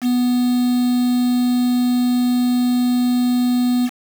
triangle tone with quantisation, 246.9 Hz, B3, in tune, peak -12 dBFS, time 0.01-3.9 s, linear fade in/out 50 ms, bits 5, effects none

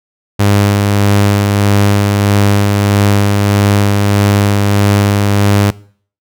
sawtooth tone with tremolo, 101.4 Hz, G#2, 41 cents flat, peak -3 dBFS, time 0.39-5.71 s, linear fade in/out 10 ms, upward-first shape sine, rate 1.6 Hz, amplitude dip 25%, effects noise-tail reverb RT60 0.5 s tail -21 dB re dry

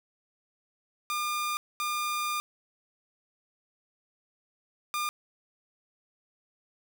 sawtooth tone bursts at uneven times, 1206 Hz, D6, 46 cents sharp, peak -25 dBFS, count 3, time 1.1-1.57 / 1.8-2.4 / 4.94-5.09 s, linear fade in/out 0 ms, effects 10-bit

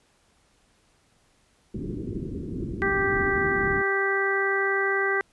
white low-pass noise, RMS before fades -32 dBFS, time 1.74-3.82 s, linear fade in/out 5 ms, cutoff 380 Hz, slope 48 dB/octave
harmonic tone, 392 Hz, G4, in tune, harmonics 1 / 2 / 3 / 4 / 5, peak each -26 / -33 / -31 / -27 / -27 dBFS, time 2.82-5.21 s, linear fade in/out 0 ms
effects pink hiss -64 dBFS RMS until 5.32 s + resampled to 24000 Hz

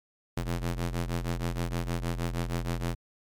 sawtooth ring-modulated tone, 86.2 Hz, F2, 22 cents flat, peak -22 dBFS, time 0.37-2.95 s, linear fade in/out 5 ms, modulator 39.9 Hz, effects MP3 96 kbps

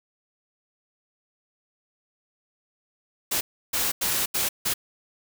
white noise bursts at uneven times, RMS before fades -25 dBFS, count 5, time 3.31-3.41 / 3.73-3.92 / 4.01-4.26 / 4.34-4.49 / 4.65-4.74 s, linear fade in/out 10 ms, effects none

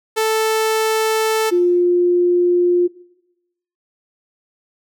sawtooth / sine tone pair in turn, 440 / 353.2 Hz, A4 / F4, 0 / +20 cents, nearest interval major third, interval 380 cents, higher first, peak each -11 dBFS, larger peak neither, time 0.16-1.51 / 1.51-2.88 s, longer second, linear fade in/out 20 ms, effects noise-tail reverb RT60 0.9 s tail -20 dB re dry

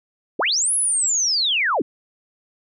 sine linear two-way sweep, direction up then down, 200 to 10820 to 200 Hz, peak -17 dBFS, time 0.39-1.82 s, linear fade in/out 5 ms, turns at 0.74 s, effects none

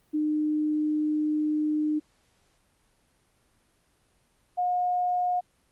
sine tone pair in turn, 304 / 719.3 Hz, D#4 / F#5, -40 / -49 cents, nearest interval octave + minor third, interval 1491 cents, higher second, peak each -23 dBFS, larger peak neither, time 0.13-2 / 4.57-5.41 s, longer first, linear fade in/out 20 ms, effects pink hiss -67 dBFS RMS until 5.71 s + Opus 32 kbps

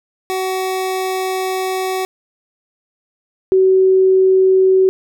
25% pulse / sine tone pair in turn, 375.8 / 378 Hz, F#4 / F#4, +27 / +37 cents, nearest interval unison, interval 10 cents, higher second, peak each -14 / -8 dBFS, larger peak second, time 0.3-2.05 / 3.52-4.89 s, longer first, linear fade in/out 0 ms, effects none

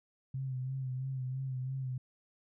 sine tone with vibrato, 130.81 Hz, C3, in tune, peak -34 dBFS, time 0.34-1.98 s, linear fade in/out 5 ms, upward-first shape sine, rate 3 Hz, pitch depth 44 cents each way, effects none

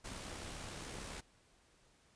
pink noise with amplitude modulation, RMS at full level -45 dBFS, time 0.04-1.21 s, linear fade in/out 10 ms, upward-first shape sine, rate 66.9 Hz, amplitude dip 35%, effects pink hiss -69 dBFS RMS until 2.15 s + resampled to 22050 Hz

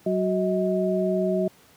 sine tone cluster, 188.1 / 370.7 / 634 Hz, F#3 / F#4 / D#5, +29 / +3 / +32 cents, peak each -25 dBFS, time 0.06-1.48 s, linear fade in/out 5 ms, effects pink hiss -55 dBFS RMS until 1.76 s + high-pass 100 Hz 12 dB/octave

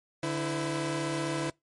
sawtooth tone cluster, 146.9 / 328.9 / 509 Hz, D3 / E4 / C5, +1 / -4 / -48 cents, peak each -30 / -28 / -33 dBFS, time 0.23-1.5 s, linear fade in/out 2 ms, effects noise-tail reverb RT60 0.2 s tail -25 dB re dry + MP3 48 kbps

